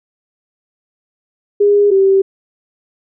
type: tone pair in turn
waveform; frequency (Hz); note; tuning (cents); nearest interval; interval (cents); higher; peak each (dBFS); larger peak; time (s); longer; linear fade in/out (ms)
sine; 408.5 / 387.9; G#4 / G4; -29 / -18; minor second; 89; first; -7; neither; 1.6-1.91 / 1.91-2.22; neither; 10
effects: none